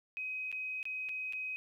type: tone with dropouts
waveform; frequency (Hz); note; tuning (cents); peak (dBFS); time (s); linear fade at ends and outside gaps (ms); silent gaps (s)
sine; 2524; D#7; +24; -36; 0.17-1.56; 0; 0.516-0.526 / 0.829-0.854 / 1.088-1.092 / 1.325-1.333
effects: 12-bit